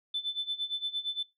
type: tone with tremolo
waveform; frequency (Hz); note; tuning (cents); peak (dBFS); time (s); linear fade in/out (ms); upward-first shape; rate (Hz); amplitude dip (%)
sine; 3520; A7; 0; -27; 0.14-1.23; 5; sine; 8.7; 85
effects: noise-tail reverb RT60 0.2 s tail -20 dB re dry + tanh soft clip ceiling -23 dBFS